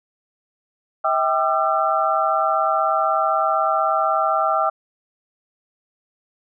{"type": "tone cluster", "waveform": "sine", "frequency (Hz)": [643, 783, 1197, 1346], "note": ["E5", "G5", "D6", "E6"], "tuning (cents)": [-43, -2, 33, 36], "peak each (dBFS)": -22, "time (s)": [1.04, 4.7], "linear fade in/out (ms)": 10, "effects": []}